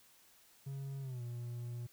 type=tone with pitch glide; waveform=triangle; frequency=137 to 119.96 Hz; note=C#3 to B2; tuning=-20 to -50 cents; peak=-38 dBFS; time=0.66-1.87 s; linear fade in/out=10 ms; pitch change=-230 cents; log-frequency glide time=1.01-1.22 s; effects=white hiss -65 dBFS RMS until 1.92 s